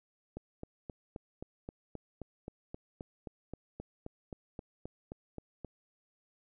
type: click train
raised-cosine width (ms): 2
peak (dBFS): -28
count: 21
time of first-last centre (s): 0.37-5.647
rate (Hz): 3.79
effects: none